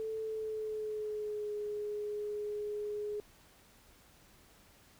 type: tone with pitch glide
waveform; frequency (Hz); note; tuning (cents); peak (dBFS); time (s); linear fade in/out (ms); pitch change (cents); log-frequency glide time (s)
sine; 440 to 417.7; A4 to G#4; 0 to +10; -35; 0-3.2; 0; -90; 0.21-1.54
effects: pink hiss -62 dBFS RMS until 4.99 s